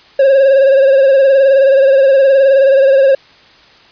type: tone with vibrato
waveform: triangle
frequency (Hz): 542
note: C#5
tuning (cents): -39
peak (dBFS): -3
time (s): 0.19-3.15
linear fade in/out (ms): 5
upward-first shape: sine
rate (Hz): 19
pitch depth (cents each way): 50
effects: white hiss -43 dBFS RMS until 3.91 s + resampled to 11025 Hz